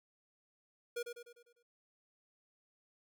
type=tone with echo; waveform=square; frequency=477.3 Hz; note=A#4; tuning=41 cents sharp; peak=-37 dBFS; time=0.96-1.03 s; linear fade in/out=10 ms; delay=100 ms; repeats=6; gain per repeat=-6 dB; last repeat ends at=1.63 s; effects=none